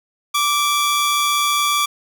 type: tone pair together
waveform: sawtooth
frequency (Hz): 1170 / 3363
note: D6 / G#7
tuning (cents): -7 / +21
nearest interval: octave + tritone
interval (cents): 1828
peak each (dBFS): -13 / -19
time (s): 0.34-1.86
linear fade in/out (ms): 10
effects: none